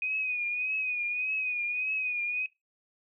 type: tone with vibrato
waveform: sine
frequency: 2489 Hz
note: D#7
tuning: in tune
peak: -28 dBFS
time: 0.02-2.46 s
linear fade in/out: 2 ms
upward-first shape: triangle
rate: 1.7 Hz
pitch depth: 65 cents each way
effects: noise-tail reverb RT60 0.2 s tail -20 dB re dry